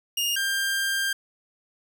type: tone pair in turn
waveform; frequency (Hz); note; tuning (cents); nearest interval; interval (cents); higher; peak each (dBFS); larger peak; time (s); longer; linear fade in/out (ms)
sawtooth; 2837 / 1592.2; F7 / G6; +27 / +27; minor seventh; 1000; first; -20; neither; 0.17-0.36 / 0.36-1.13; second; 5
effects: none